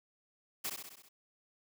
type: noise with echo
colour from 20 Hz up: white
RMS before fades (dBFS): -37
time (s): 0.64-0.7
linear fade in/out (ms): 10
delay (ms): 65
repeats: 6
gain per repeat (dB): -4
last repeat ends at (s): 1.09
effects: high-pass 150 Hz 12 dB/octave